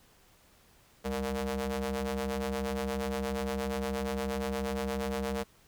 sawtooth ring-modulated tone, 131.5 Hz, C3, 9 cents sharp, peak -24 dBFS, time 1.04-5.44 s, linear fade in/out 20 ms, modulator 333 Hz, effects pink hiss -62 dBFS RMS until 5.67 s

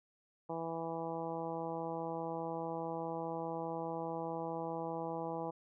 harmonic tone, 164.81 Hz, E3, in tune, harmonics 1 / 2 / 3 / 4 / 5 / 6 / 7, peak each -46 / -44 / -42 / -45 / -43 / -47 / -54 dBFS, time 0.49-5.51 s, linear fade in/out 10 ms, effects none

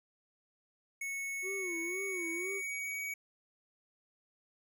square tone with pitch glide, 2206 to 2260 Hz, C#7 to C#7, -9 to +33 cents, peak -37 dBFS, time 1.01-3.14 s, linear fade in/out 5 ms, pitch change +42 cents, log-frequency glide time 1.51-3.03 s
triangle tone with vibrato, 361 Hz, F#4, 43 cents flat, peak -37 dBFS, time 1.42-2.62 s, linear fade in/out 50 ms, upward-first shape sine, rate 2 Hz, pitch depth 150 cents each way
effects none

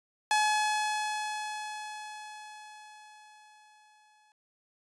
sawtooth tone with exponential decay, 850 Hz, G#5, 40 cents sharp, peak -19 dBFS, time 0.31-4.32 s, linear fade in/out 1 ms, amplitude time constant 870 ms, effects resampled to 22050 Hz

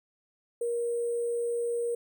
sine tone with sample-and-hold, 472.9 Hz, A#4, 25 cents sharp, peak -27 dBFS, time 0.61-1.95 s, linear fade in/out 5 ms, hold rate 8820 Hz, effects none

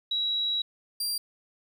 sine / sawtooth tone pair in turn, 3881 / 4740 Hz, B7 / D8, -31 / +15 cents, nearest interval minor third, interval 346 cents, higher second, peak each -25 dBFS, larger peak neither, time 0.11-0.62 / 1-1.18 s, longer first, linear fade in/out 5 ms, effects 10-bit

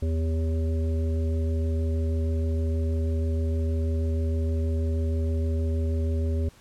harmonic tone with a mistuned harmonic, 80 Hz, D#2, 49 cents sharp, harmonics 1 / 3 / 5 / 7, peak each -23 / -34 / -36 / -40 dBFS, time 0.02-6.49 s, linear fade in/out 5 ms, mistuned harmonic 3, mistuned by +45 cents, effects pink hiss -55 dBFS RMS until 6.6 s + low-pass 11000 Hz 12 dB/octave

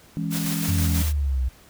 sine chord, C# minor, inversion first, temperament equal, 164.81 / 207.7 / 277.2 Hz, E3 / G#3 / C#4, 0 / 0 / 0 cents, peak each -26 / -30 / -31 dBFS, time 0.17-1.02 s, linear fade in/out 0 ms
white noise with tremolo, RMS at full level -29 dBFS, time 0.3-1.13 s, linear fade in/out 50 ms, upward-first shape square, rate 6.2 Hz, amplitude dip 30%
sine exponential sweep, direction down, 92.5 to 61.9 Hz, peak -20 dBFS, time 0.68-1.49 s, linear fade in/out 10 ms
effects pink hiss -52 dBFS RMS until 1.69 s

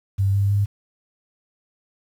sine tone with pitch steps, 98 / 99.66 / 101.34 Hz, G2 / G2 / G#2, 0 / +29 / -42 cents, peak -16 dBFS, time 0.18-0.66 s, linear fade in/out 20 ms, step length 160 ms, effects 8-bit

